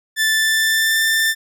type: tone with pitch glide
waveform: sawtooth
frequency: 1760 to 1783.5 Hz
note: A6 to A6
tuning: 0 to +23 cents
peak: -11 dBFS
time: 0.16-1.35 s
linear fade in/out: 50 ms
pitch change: +23 cents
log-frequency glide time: 0.33-1.04 s
effects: none